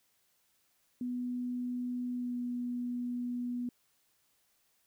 sine tone with pitch glide, 246.9 to 244.3 Hz, B3 to B3, 0 to -19 cents, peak -33 dBFS, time 1.01-3.69 s, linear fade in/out 2 ms, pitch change -19 cents, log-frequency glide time 2.13-2.37 s, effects white hiss -73 dBFS RMS until 4.86 s

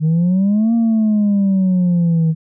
sine exponential two-way sweep, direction up then down, 152.7 to 233.1 to 158.2 Hz, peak -9 dBFS, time 0-2.35 s, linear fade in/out 50 ms, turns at 0.74 s, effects tanh soft clip ceiling -10 dBFS

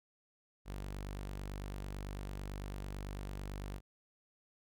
sawtooth tone, 49 Hz, G1, in tune, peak -37 dBFS, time 0.65-3.81 s, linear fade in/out 50 ms, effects none

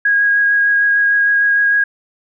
sine tone with vibrato, 1643 Hz, G#6, 19 cents flat, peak -10 dBFS, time 0.05-1.84 s, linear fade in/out 5 ms, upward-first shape sine, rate 6.6 Hz, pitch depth 12 cents each way, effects none

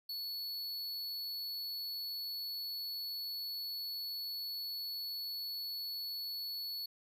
square tone, 4413 Hz, C#8, 9 cents flat, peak -39 dBFS, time 0.09-6.86 s, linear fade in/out 5 ms, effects none

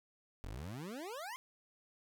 25% pulse exponential sweep, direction up, 40.97 to 1080 Hz, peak -39 dBFS, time 0.44-1.36 s, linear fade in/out 0 ms, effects none

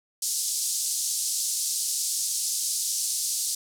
white band-pass noise, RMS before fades -28 dBFS, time 0.22-3.55 s, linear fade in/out 5 ms, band 4800 to 10000 Hz, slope 24 dB/octave, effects none

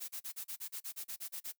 blue noise bursts, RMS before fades -42 dBFS, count 13, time 0-1.525 s, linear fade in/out 20 ms, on 85 ms, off 35 ms, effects noise-tail reverb RT60 0.1 s tail -20 dB re dry

